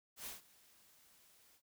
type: noise with ADSR envelope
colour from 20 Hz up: white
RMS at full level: -45 dBFS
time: 0.16-1.62 s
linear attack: 100 ms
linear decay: 150 ms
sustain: -22 dB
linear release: 74 ms
effects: none